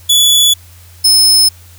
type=tone pair in turn; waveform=sawtooth; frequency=3427 / 5205 Hz; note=A7 / E8; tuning=-46 / -23 cents; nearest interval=perfect fifth; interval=723 cents; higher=second; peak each=-3 dBFS; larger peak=neither; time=0.09-0.54 / 1.04-1.49 s; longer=neither; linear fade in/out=10 ms; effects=added 87 Hz sine -37 dBFS peak until 1.78 s + white hiss -43 dBFS RMS until 1.78 s